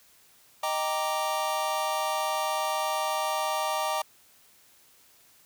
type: chord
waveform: square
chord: Eb major seventh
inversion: none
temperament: equal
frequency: 622.3 / 784 / 932.3 / 1174.7 Hz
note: Eb5 / G5 / Bb5 / D6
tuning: 0 / 0 / 0 / 0 cents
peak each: -33 dBFS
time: 0.63-4.02 s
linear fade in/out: 5 ms
effects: white hiss -59 dBFS RMS until 5.45 s